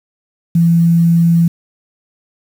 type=tone with quantisation; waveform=sine; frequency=168.3 Hz; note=E3; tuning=36 cents sharp; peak=-7 dBFS; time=0.55-1.48 s; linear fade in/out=5 ms; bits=6; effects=none